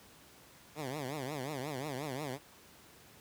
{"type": "tone with vibrato", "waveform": "10% pulse", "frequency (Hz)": 139.8, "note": "C#3", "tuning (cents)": 15, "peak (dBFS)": -29, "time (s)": [0.75, 2.39], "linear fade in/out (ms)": 50, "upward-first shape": "triangle", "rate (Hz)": 5.6, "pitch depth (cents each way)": 230, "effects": ["pink hiss -58 dBFS RMS until 3.2 s", "high-pass 80 Hz 12 dB/octave"]}